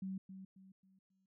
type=tone with echo; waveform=sine; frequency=190.6 Hz; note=G3; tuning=48 cents flat; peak=-39 dBFS; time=0.02-0.18 s; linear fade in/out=5 ms; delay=270 ms; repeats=4; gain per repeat=-9 dB; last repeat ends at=1.26 s; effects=none